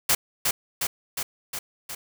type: noise with echo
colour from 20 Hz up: white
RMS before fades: -20 dBFS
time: 0.09-0.15 s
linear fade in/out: 5 ms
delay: 360 ms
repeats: 5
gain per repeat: -3 dB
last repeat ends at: 1.95 s
effects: none